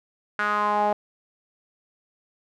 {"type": "tone with band-pass filter sweep", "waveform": "sawtooth", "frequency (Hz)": 208.4, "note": "G#3", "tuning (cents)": 6, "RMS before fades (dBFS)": -23, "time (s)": [0.39, 0.93], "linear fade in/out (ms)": 2, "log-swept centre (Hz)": [1500, 720], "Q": 4.7, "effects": []}